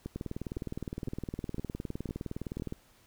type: two click trains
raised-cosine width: 3 ms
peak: -23 / -24 dBFS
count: 51 / 6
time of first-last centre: 0.16-2.724 / 0.06-2.598 s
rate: 19.5 / 1.97 Hz
effects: pink hiss -63 dBFS RMS until 3.06 s